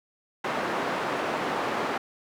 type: band-pass noise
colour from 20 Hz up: white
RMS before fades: -29 dBFS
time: 0.44-1.98 s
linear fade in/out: 5 ms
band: 220 to 1200 Hz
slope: 12 dB/octave
effects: none